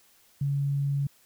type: tone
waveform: sine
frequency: 140.7 Hz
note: C#3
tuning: 26 cents sharp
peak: -24 dBFS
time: 0.41-1.07 s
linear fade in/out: 5 ms
effects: white hiss -61 dBFS RMS until 1.25 s